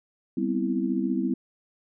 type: chord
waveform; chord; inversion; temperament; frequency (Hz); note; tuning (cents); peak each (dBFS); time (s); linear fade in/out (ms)
sine; C major seventh; second; equal with one note detuned; 196 / 246.9 / 261.6 / 328.7; G3 / B3 / C4 / E4; 0 / 0 / 0 / -5; -29; 0.37-1.34; 5
effects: none